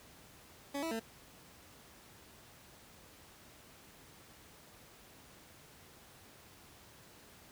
20% pulse tone with pitch steps, 281.5 / 326.7 / 225 Hz, C#4 / E4 / A3, +27 / -15 / +39 cents, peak -31 dBFS, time 0.74-0.998 s, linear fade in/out 10 ms, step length 86 ms, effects pink hiss -58 dBFS RMS until 7.51 s + high-pass 60 Hz 12 dB/octave

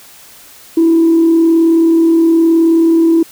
sine tone with frequency modulation, 329.6 Hz, E4, in tune, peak -5 dBFS, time 0.77-3.23 s, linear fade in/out 5 ms, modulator 39 Hz, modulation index 0.23, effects tanh soft clip ceiling -2 dBFS + white hiss -39 dBFS RMS until 3.31 s

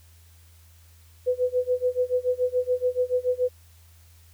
sine tone with tremolo, 500 Hz, B4, 21 cents sharp, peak -18 dBFS, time 1.26-3.49 s, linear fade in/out 20 ms, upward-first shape sine, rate 7 Hz, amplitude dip 95%, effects added 83 Hz sine -51 dBFS peak until 4.33 s + white hiss -59 dBFS RMS until 4.33 s

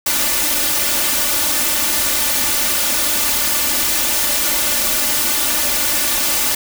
white noise with comb filter, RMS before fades -17 dBFS, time 0.06-6.55 s, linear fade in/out 5 ms, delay 3.4 ms, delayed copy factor +0.9, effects none

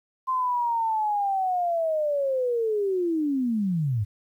sine linear sweep, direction down, 1046.5 to 96 Hz, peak -22 dBFS, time 0.27-4.05 s, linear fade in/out 20 ms, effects 10-bit

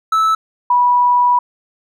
triangle / sine tone pair in turn, 1309 / 978.3 Hz, E6 / B5, -13 / -17 cents, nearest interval perfect fourth, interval 504 cents, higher first, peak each -9 dBFS, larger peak neither, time 0.12-0.35 / 0.7-1.39 s, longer second, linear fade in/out 5 ms, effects none

